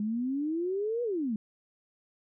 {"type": "exponential two-way sweep", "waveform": "sine", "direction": "up then down", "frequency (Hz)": [204.6, 491.9, 204.6], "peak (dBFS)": -28, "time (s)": [0, 1.36], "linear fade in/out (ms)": 2, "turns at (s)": 1.03, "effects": []}